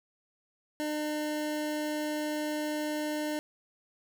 25% pulse tone, 302.1 Hz, D4, 49 cents sharp, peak -27 dBFS, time 0.8-3.39 s, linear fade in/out 0 ms, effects none

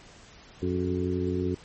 harmonic tone with a mistuned harmonic, 91.2 Hz, F#2, 24 cents flat, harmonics 1 / 2 / 3 / 4 / 5, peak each -31 / -33 / -31 / -30 / -36 dBFS, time 0.62-1.55 s, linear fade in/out 5 ms, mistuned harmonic 5, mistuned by -80 cents, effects pink hiss -51 dBFS RMS until 1.64 s + MP3 32 kbps

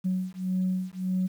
sine beating tone pair, 184.5 / 186.2 Hz, F#3 / F#3, -5 / +11 cents, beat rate 1.7 Hz, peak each -28 dBFS, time 0.04-1.28 s, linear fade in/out 20 ms, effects tanh soft clip ceiling -19 dBFS + 9-bit

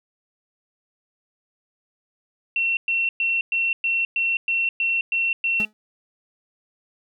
sine tone bursts, 2715 Hz, F7, 50 cents flat, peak -19 dBFS, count 10, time 2.56-5.65 s, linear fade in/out 2 ms, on 210 ms, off 110 ms
40% pulse tone with exponential decay, 213.5 Hz, G#3, 48 cents sharp, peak -25 dBFS, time 5.6-5.73 s, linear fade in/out 0 ms, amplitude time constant 28 ms
effects none

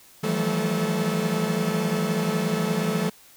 45% pulse tone cluster, 162 / 173.7 / 190.2 / 219.2 / 433.1 Hz, E3 / F3 / F#3 / A3 / A4, -30 / -9 / +48 / -6 / -27 cents, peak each -29 dBFS, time 0.23-3.1 s, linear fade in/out 10 ms, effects white hiss -52 dBFS RMS until 3.36 s

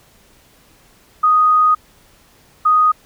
sine tone bursts at uneven times, 1244.5 Hz, D#6, in tune, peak -9 dBFS, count 2, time 1.23-1.75 / 2.65-2.92 s, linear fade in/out 10 ms, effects pink hiss -51 dBFS RMS until 3.05 s

